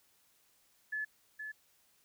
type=tone with echo; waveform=sine; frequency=1722 Hz; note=A6; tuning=38 cents flat; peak=-34 dBFS; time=0.92-1.05 s; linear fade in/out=10 ms; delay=470 ms; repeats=1; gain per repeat=-6 dB; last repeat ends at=1.52 s; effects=white hiss -70 dBFS RMS until 2.04 s